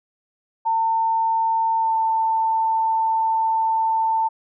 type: tone with pitch glide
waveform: sine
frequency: 900 to 892.8 Hz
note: A5 to A5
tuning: +39 to +25 cents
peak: -17 dBFS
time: 0.65-4.29 s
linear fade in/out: 20 ms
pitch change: -14 cents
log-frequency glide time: 1.8-1.95 s
effects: none

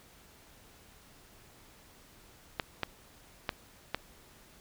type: clicks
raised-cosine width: 0.3 ms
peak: -14 dBFS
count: 4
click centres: 2.598 / 2.833 / 3.492 / 3.946 s
effects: pink hiss -58 dBFS RMS until 4.6 s

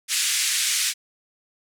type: band-pass noise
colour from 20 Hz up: white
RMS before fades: -23 dBFS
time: 0.08-0.94 s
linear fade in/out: 50 ms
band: 1800 to 9500 Hz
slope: 24 dB/octave
effects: none

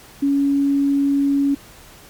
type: tone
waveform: sine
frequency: 280 Hz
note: C#4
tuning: 18 cents sharp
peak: -14 dBFS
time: 0.22-1.55 s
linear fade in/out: 10 ms
effects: pink hiss -44 dBFS RMS until 2.09 s + MP3 96 kbps

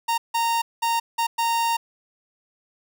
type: tone bursts at uneven times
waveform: 45% pulse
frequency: 925 Hz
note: A#5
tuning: 14 cents flat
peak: -20 dBFS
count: 5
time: 0.08-0.18 / 0.34-0.62 / 0.82-1 / 1.18-1.27 / 1.38-1.77 s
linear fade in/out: 10 ms
effects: none

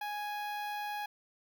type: tone with notch filter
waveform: sawtooth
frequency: 830.6 Hz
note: G#5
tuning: in tune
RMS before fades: -38 dBFS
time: 0.01-1.06 s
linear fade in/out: 5 ms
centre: 7700 Hz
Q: 0.56
effects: none

